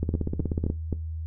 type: two click trains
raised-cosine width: 3 ms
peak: -15 / -14 dBFS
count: 4 / 12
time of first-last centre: 0.14-0.927 / 0.03-0.701 s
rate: 3.81 / 16.4 Hz
effects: noise-tail reverb RT60 0.2 s tail -17 dB re dry + added 80 Hz sine -30 dBFS peak until 1.26 s